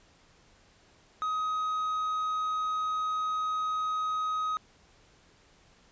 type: tone with quantisation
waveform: triangle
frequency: 1260 Hz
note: D#6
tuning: 21 cents sharp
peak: -26 dBFS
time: 1.22-4.57 s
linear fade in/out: 0 ms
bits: 9
effects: pink hiss -61 dBFS RMS until 5.91 s + resampled to 16000 Hz